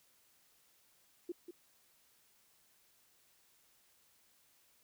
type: tone with echo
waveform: sine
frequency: 349.2 Hz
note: F4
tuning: in tune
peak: -37 dBFS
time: 1.29-1.32 s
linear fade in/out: 5 ms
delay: 190 ms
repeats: 1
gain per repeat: -8 dB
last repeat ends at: 1.51 s
effects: white hiss -70 dBFS RMS until 4.83 s